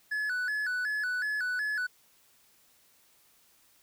triangle tone with vibrato, 1593 Hz, G6, 27 cents sharp, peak -27 dBFS, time 0.11-1.87 s, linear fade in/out 10 ms, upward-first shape square, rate 2.7 Hz, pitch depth 120 cents each way, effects white hiss -64 dBFS RMS until 3.82 s

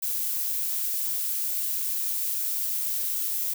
violet noise with amplitude modulation, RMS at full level -27 dBFS, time 0.02-3.54 s, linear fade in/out 10 ms, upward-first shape sine, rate 100 Hz, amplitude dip 25%, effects none

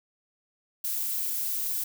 violet noise, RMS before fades -30 dBFS, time 0.84-1.84 s, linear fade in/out 5 ms, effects none

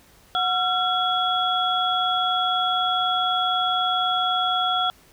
sine tone cluster, 734 / 1362 / 3351 Hz, F#5 / F6 / G#7, -14 / -44 / +15 cents, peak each -24 dBFS, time 0.35-4.9 s, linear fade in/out 0 ms, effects pink hiss -54 dBFS RMS until 5.12 s

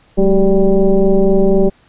sine tone with frequency modulation, 187 Hz, F#3, 19 cents sharp, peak -7 dBFS, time 0.17-1.7 s, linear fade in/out 20 ms, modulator 199 Hz, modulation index 1.7, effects pink hiss -51 dBFS RMS until 1.88 s + resampled to 8000 Hz

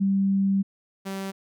sine / sawtooth tone pair in turn, 195.5 / 193.81 Hz, G3 / G3, -4 / -19 cents, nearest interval unison, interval 15 cents, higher first, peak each -19 / -26 dBFS, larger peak first, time 0-0.63 / 1.05-1.32 s, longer first, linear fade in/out 20 ms, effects none

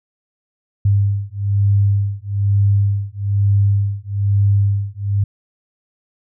sine beating tone pair, 99.9 / 101 Hz, G2 / G#2, +33 / -48 cents, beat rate 1.1 Hz, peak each -16 dBFS, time 0.85-5.24 s, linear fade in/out 5 ms, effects none

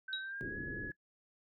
sine tone with pitch glide, 1540 to 1689.1 Hz, G6 to G#6, -31 to +29 cents, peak -40 dBFS, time 0.08-0.92 s, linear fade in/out 5 ms, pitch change +160 cents, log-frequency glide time 0.19-0.59 s
sine tone with exponential decay, 3823 Hz, A#7, 43 cents sharp, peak -32 dBFS, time 0.13-0.32 s, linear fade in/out 1 ms, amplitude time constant 41 ms
white low-pass noise, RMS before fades -44 dBFS, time 0.41-0.91 s, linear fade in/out 0 ms, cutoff 440 Hz, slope 48 dB/octave
effects noise-tail reverb RT60 0.1 s tail -21 dB re dry + MP3 96 kbps

